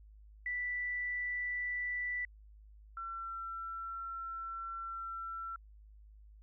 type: tone pair in turn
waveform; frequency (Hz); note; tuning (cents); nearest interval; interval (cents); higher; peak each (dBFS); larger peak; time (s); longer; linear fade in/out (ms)
sine; 1972 / 1349.7; B6 / E6; -3 / +40; perfect fifth; 657; first; -34 / -39; first; 0.46-2.25 / 2.97-5.56; second; 2
effects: added 52 Hz sine -54 dBFS peak until 6.42 s